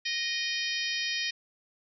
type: harmonic tone with a mistuned harmonic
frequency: 622.3 Hz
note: D#5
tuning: in tune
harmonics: 3 / 4 / 5 / 6 / 7 / 8 / 9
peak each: -35 / -35 / -36 / -38 / -39 / -37 / -39 dBFS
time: 0.05-1.31 s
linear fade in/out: 10 ms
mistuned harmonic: 4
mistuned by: -24 cents
effects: none